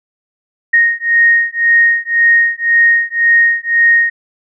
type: beating tone pair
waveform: sine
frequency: 1861 / 1862.9 Hz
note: A#6 / A#6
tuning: -3 / -2 cents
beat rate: 1.9 Hz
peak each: -11 dBFS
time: 0.73-4.1 s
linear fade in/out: 10 ms
effects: none